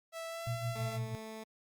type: tone with pitch glide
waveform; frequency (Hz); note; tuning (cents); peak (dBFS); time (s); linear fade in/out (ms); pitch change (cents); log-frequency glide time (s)
sawtooth; 658 to 673.4; E5 to E5; -3 to +37; -36; 0.12-1; 50; +40; 0.27-0.48
type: tone with tremolo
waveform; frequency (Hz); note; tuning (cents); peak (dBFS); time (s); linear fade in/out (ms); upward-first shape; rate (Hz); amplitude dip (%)
sine; 118.9; A#2; +35; -32; 0.47-1.15; 0; sine; 6.1; 75
type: tone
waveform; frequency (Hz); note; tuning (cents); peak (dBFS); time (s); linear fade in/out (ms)
15% pulse; 220; A3; 0; -37; 0.75-1.44; 10
effects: Opus 48 kbps